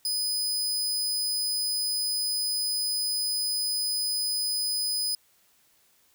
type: tone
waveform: sawtooth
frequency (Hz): 5000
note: D#8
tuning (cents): +8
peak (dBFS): -23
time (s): 0.05-5.15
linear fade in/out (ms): 2
effects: white hiss -64 dBFS RMS until 6.14 s